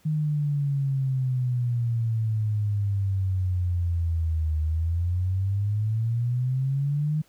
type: exponential two-way sweep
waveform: sine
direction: down then up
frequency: 155.56 to 77.1 to 155.56 Hz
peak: -22 dBFS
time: 0.05-7.22 s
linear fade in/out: 10 ms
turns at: 4.6 s
effects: pink hiss -61 dBFS RMS until 7.28 s